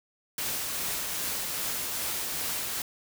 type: noise with tremolo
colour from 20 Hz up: white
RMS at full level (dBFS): -31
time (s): 0.38-2.82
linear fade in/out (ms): 2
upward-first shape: triangle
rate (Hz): 2.5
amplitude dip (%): 25
effects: none

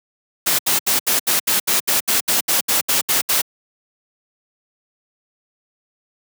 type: noise bursts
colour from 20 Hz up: white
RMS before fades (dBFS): -17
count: 15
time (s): 0.46-3.418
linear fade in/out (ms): 10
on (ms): 130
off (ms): 72
effects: high-pass 150 Hz 12 dB/octave

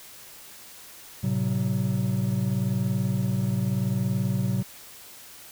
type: chord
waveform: triangle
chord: F# diminished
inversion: first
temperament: equal with one note detuned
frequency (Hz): 110 / 130.81 / 188.34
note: A2 / C3 / F#3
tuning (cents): 0 / 0 / +31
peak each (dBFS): -26 / -25 / -25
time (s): 1.23-4.63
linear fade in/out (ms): 10
effects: white hiss -46 dBFS RMS until 5.51 s

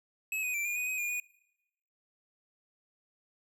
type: tone with pitch steps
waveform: square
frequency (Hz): 2577 / 2494 / 2346 / 2424 / 2483 / 2519 / 2425 / 2463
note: E7 / D#7 / D7 / D#7 / D#7 / D#7 / D#7 / D#7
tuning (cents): -40 / +3 / -2 / -46 / -4 / +21 / -45 / -18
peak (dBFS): -32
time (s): 0.32-1.2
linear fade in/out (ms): 2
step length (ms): 110
effects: noise-tail reverb RT60 0.9 s tail -23 dB re dry

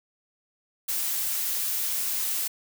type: noise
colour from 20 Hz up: blue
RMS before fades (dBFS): -28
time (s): 0.88-2.48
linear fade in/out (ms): 10
effects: none

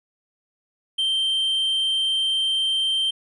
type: tone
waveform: triangle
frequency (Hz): 3136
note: G7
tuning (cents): 0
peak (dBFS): -18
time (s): 0.98-3.11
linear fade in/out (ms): 10
effects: resampled to 24000 Hz

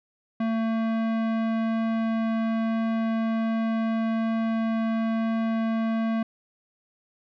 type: tone with tanh clipping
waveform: sine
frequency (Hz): 224.9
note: A3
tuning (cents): +38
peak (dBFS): -25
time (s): 0.4-6.23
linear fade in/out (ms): 5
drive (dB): 18
effects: none

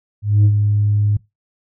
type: tone with ADSR envelope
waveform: sine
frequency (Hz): 103.83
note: G#2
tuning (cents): 0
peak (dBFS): -5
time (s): 0.22-1.17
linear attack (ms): 230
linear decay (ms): 62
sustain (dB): -7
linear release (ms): 6
effects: noise-tail reverb RT60 0.2 s tail -21 dB re dry + tanh soft clip ceiling -7 dBFS

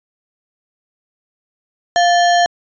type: tone with sample-and-hold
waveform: sine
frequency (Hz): 698.5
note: F5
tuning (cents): 0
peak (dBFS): -9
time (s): 1.96-2.46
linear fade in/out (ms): 0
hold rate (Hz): 2450
effects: resampled to 16000 Hz

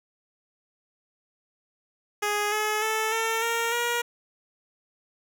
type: tone with pitch steps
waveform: 10% pulse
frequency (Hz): 415.3 / 426.7 / 438.5 / 450.5 / 462.9 / 475.7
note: G#4 / G#4 / A4 / A4 / A#4 / A#4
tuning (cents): 0 / +47 / -6 / +41 / -12 / +35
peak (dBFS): -16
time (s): 2.22-4.02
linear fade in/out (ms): 10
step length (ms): 300
effects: none

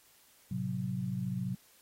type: chord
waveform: sine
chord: F# diminished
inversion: first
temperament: equal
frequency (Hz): 110 / 130.81 / 185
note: A2 / C3 / F#3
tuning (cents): 0 / 0 / 0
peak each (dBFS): -40 / -36 / -35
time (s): 0.51-1.55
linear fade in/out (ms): 5
effects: white hiss -63 dBFS RMS until 1.81 s + AAC 48 kbps

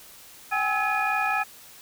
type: tone cluster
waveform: sine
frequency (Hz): 764 / 828 / 1295 / 1694 / 2462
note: G5 / G#5 / E6 / G#6 / D#7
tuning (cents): -45 / -5 / -31 / +34 / -19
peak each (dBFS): -28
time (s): 0.51-1.44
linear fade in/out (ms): 20
effects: tanh soft clip ceiling -14 dBFS + white hiss -48 dBFS RMS until 1.81 s

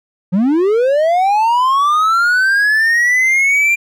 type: linear sweep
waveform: triangle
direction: up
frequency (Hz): 170 to 2390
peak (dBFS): -8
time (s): 0.32-3.76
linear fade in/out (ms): 20
effects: none

